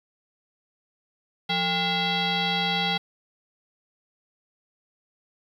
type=tone with frequency modulation; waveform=sine; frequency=2044 Hz; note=C7; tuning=41 cents flat; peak=-22 dBFS; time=1.49-2.98 s; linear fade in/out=10 ms; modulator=623 Hz; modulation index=3.3; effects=9-bit